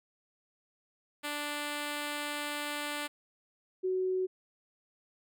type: tone pair in turn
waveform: 5% pulse / sine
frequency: 293.7 / 372.4 Hz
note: D4 / F#4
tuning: 0 / +11 cents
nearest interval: major third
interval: 411 cents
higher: second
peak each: -23 / -28 dBFS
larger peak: first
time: 1.23-3.08 / 3.83-4.27 s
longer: first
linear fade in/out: 20 ms
effects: none